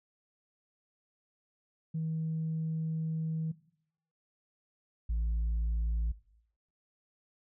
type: tone pair in turn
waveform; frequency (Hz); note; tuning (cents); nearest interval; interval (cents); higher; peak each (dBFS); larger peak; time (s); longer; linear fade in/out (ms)
sine; 160 / 55.95; D#3 / A1; +49 / +30; octave + tritone; 1819; first; -30 / -26; second; 1.94-3.52 / 5.09-6.12; first; 10
effects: noise-tail reverb RT60 0.7 s tail -19 dB re dry + tanh soft clip ceiling -27 dBFS